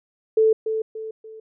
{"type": "tone with echo", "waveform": "sine", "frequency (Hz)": 440, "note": "A4", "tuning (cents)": 0, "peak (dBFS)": -13, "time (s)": [0.37, 0.53], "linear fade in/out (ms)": 5, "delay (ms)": 290, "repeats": 3, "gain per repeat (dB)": -8, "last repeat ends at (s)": 1.4, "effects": []}